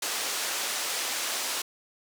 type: band-pass noise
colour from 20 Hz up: white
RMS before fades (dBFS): -31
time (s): 0.02-1.62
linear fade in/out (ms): 5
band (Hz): 390 to 8200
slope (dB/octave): 12
effects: none